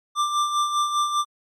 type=tone with tremolo; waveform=square; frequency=1183 Hz; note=D6; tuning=12 cents sharp; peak=-19 dBFS; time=0.15-1.25 s; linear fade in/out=50 ms; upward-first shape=sine; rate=5 Hz; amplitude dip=55%; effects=low-pass 8000 Hz 12 dB/octave + Opus 48 kbps